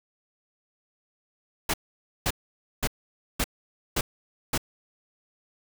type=noise bursts; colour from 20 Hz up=pink; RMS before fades=-25 dBFS; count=6; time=1.69-4.578 s; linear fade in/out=5 ms; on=48 ms; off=520 ms; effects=none